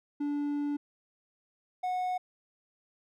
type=tone pair in turn; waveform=triangle; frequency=290 / 732.2 Hz; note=D4 / F#5; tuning=-22 / -18 cents; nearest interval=octave + major third; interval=1604 cents; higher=second; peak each=-27 dBFS; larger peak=neither; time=0.2-0.77 / 1.83-2.18 s; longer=first; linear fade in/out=10 ms; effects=none